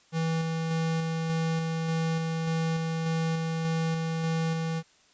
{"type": "tone with tremolo", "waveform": "square", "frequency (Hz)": 162.8, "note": "E3", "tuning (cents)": -21, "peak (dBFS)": -26, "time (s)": [0.12, 4.83], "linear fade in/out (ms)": 50, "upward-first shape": "square", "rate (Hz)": 1.7, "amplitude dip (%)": 25, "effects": ["white hiss -61 dBFS RMS until 5.13 s", "resampled to 16000 Hz"]}